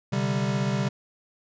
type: chord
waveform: square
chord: C suspended second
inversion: none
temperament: equal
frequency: 130.81 / 146.83 / 196 Hz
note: C3 / D3 / G3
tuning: 0 / 0 / 0 cents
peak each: -28 / -31 / -28 dBFS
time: 0.12-0.89 s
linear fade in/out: 10 ms
effects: resampled to 16000 Hz